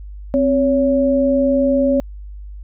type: tone pair together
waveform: sine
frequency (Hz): 262.1 / 561.5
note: C4 / C#5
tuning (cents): +3 / +22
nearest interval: octave + minor second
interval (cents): 1319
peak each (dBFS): -15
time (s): 0.34-2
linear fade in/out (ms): 0
effects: added 50 Hz sine -30 dBFS peak until 2.63 s